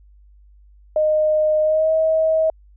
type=tone with pitch glide; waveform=sine; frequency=616 to 637.7 Hz; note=D#5 to D#5; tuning=-17 to +42 cents; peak=-14 dBFS; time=0.96-2.5 s; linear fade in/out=2 ms; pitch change=+59 cents; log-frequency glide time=1.62-1.92 s; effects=added 50 Hz sine -46 dBFS peak until 2.76 s